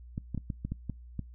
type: clicks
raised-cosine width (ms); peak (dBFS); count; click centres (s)
5; -21; 8; 0.179 / 0.347 / 0.377 / 0.502 / 0.65 / 0.72 / 0.897 / 1.193
effects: noise-tail reverb RT60 0.2 s tail -25 dB re dry + added 60 Hz sine -46 dBFS peak until 1.34 s

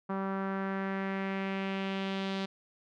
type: tone with low-pass filter sweep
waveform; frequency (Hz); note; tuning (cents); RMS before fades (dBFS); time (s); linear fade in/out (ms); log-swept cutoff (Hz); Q
sawtooth; 193.5; G3; -22; -34; 0.09-2.46; 10; 1200 to 3900; 2.2
effects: none

